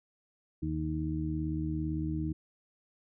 harmonic tone, 77.78 Hz, D#2, in tune, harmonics 1 / 2 / 3 / 4, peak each -36 / -35 / -44 / -34 dBFS, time 0.62-2.33 s, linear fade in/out 10 ms, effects none

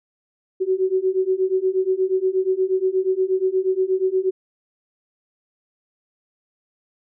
sine beating tone pair, 371.7 / 380.1 Hz, F#4 / F#4, +8 / +47 cents, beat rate 8.4 Hz, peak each -21 / -20 dBFS, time 0.6-4.31 s, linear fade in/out 20 ms, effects none

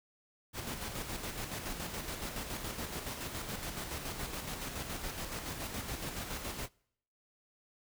pink noise with tremolo, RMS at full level -39 dBFS, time 0.53-6.69 s, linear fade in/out 50 ms, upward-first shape square, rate 7.1 Hz, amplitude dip 40%, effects noise-tail reverb RT60 0.7 s tail -26 dB re dry

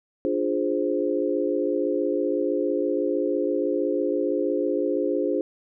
sine chord, D half-diminished seventh, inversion none, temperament equal, 293.7 / 349.2 / 415.3 / 523.3 Hz, D4 / F4 / Ab4 / C5, 0 / 0 / 0 / 0 cents, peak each -27 dBFS, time 0.25-5.41 s, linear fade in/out 0 ms, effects none

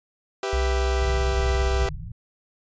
sawtooth chord, E minor, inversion first, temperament equal, 392 / 493.9 / 659.3 Hz, G4 / B4 / E5, 0 / 0 / 0 cents, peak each -23 / -28 / -29 dBFS, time 0.43-1.89 s, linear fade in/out 2 ms
sine tone, 63.2 Hz, B1, 41 cents sharp, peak -21 dBFS, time 0.53-1.86 s, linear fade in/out 0 ms
pink low-pass noise, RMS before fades -33 dBFS, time 1.01-2.12 s, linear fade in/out 10 ms, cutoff 170 Hz, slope 96 dB/octave
effects resampled to 16000 Hz

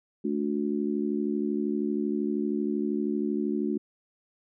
harmonic tone, 72.8 Hz, D2, 15 cents flat, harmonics 3 / 4 / 5, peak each -29 / -30 / -31 dBFS, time 0.24-3.78 s, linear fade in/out 10 ms, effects none

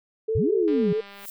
sine tone with vibrato, 430.8 Hz, A4, 37 cents flat, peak -22 dBFS, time 0.28-1.01 s, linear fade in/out 10 ms, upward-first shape sine, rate 4.4 Hz, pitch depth 63 cents each way
sine linear two-way sweep, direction up then down, 65.2 to 415.3 to 164.2 Hz, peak -21 dBFS, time 0.35-0.93 s, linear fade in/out 5 ms, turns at 0.52 s
click train, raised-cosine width 0.3 ms, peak -28 dBFS, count 116, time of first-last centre 0.68-1.255 s, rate 200 Hz
violet noise with exponential growth, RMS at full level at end -34 dBFS, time 1.06-1.3 s, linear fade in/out 2 ms, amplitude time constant 52 ms
effects none

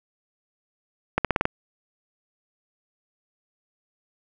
accelerating click train, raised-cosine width 0.5 ms, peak -5 dBFS, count 6, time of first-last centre 1.18-1.454 s, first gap 67 ms, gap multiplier 0.9, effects none

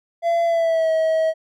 triangle tone with pitch glide, 678 to 640.7 Hz, E5 to E5, +49 to -49 cents, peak -14 dBFS, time 0.22-1.34 s, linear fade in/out 50 ms, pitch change -98 cents, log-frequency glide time 0.44-0.91 s, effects none

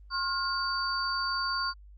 sine tone cluster, 1074 / 1415 / 4609 Hz, C6 / F6 / D8, +45 / +22 / -33 cents, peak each -32 / -33 / -32 dBFS, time 0.1-1.74 s, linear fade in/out 50 ms, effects added 50 Hz sine -48 dBFS peak until 1.97 s + Opus 24 kbps

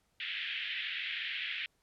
white band-pass noise, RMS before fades -38 dBFS, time 0.2-1.66 s, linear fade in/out 2 ms, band 1700 to 3400 Hz, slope 48 dB/octave, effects pink hiss -75 dBFS RMS until 1.82 s + low-pass 12000 Hz 12 dB/octave

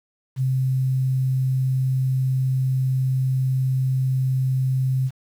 sine tone with quantisation, 130.81 Hz, C3, in tune, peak -18 dBFS, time 0.36-5.11 s, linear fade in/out 50 ms, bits 8, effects none

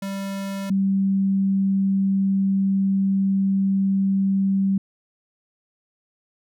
square / sine tone pair in turn, 196 / 194.42 Hz, G3 / G3, 0 / -14 cents, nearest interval unison, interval 14 cents, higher first, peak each -27 / -17 dBFS, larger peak second, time 0.02-0.7 / 0.7-4.78 s, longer second, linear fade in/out 5 ms, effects none

